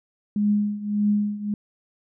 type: tone with tremolo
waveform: sine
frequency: 207.3 Hz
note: G#3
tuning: 3 cents flat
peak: -16 dBFS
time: 0.36-1.54 s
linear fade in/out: 2 ms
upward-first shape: triangle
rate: 1.7 Hz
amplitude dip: 85%
effects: none